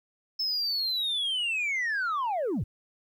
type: linear sweep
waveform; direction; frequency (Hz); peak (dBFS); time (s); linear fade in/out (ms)
sine; down; 5274 to 68.3; -24; 0.39-2.64; 10
effects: tanh soft clip ceiling -25 dBFS + 11-bit